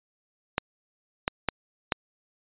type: clicks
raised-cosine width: 0.3 ms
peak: -7 dBFS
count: 4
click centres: 0.581 / 1.279 / 1.487 / 1.922 s
effects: resampled to 8000 Hz